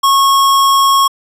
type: tone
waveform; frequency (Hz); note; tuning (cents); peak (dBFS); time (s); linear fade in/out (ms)
square; 1095; C#6; -22; -8; 0.03-1.08; 10
effects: resampled to 32000 Hz